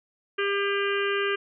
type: harmonic tone with a mistuned harmonic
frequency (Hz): 400.2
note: G4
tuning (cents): +36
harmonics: 1 / 3 / 4 / 5 / 6 / 7 / 8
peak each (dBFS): -26 / -32 / -30 / -36 / -35 / -34 / -39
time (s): 0.38-1.36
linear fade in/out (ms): 10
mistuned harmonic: 8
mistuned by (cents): -61
effects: none